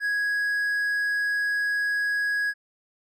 triangle tone, 1661.2 Hz, G#6, in tune, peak -21 dBFS, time 0-2.54 s, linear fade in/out 50 ms, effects none

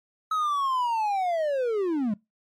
triangle linear sweep, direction down, 1291 to 196 Hz, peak -21 dBFS, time 0.31-2.14 s, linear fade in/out 5 ms, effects noise-tail reverb RT60 0.2 s tail -23 dB re dry + MP3 64 kbps

